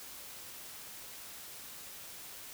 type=silence; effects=white hiss -48 dBFS RMS until 2.53 s